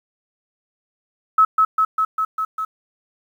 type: tone with echo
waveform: sine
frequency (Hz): 1292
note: E6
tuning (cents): -35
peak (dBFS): -9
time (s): 1.38-1.45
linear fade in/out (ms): 5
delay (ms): 200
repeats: 6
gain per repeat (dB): -2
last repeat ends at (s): 2.65
effects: 8-bit